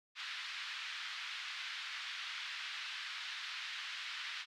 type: band-pass noise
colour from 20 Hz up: white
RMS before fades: -44 dBFS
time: 0.15-4.46 s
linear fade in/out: 50 ms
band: 1300 to 3900 Hz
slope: 24 dB/octave
effects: none